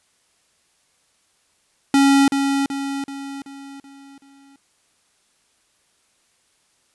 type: tone with echo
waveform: square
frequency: 276.4 Hz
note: C#4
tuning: 5 cents flat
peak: -12 dBFS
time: 1.94-2.28 s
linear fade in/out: 2 ms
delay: 380 ms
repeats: 6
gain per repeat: -6 dB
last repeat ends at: 4.56 s
effects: white hiss -63 dBFS RMS until 6.94 s + resampled to 24000 Hz